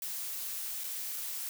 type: noise with dropouts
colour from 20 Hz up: blue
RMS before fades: -38 dBFS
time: 0.02-1.49 s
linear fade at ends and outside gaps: 1 ms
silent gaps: 0.837-0.841 s
effects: none